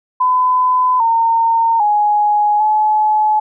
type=tone with pitch steps; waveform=sine; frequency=1009 / 914 / 835 / 855 Hz; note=B5 / A#5 / G#5 / A5; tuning=+37 / -34 / +9 / -50 cents; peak=-10 dBFS; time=0.2-3.4 s; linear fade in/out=10 ms; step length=800 ms; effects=none